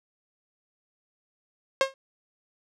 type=tone with exponential decay; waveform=sawtooth; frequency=537 Hz; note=C5; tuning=45 cents sharp; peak=-12 dBFS; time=1.81-1.94 s; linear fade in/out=1 ms; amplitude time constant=27 ms; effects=low-pass 6000 Hz 12 dB/octave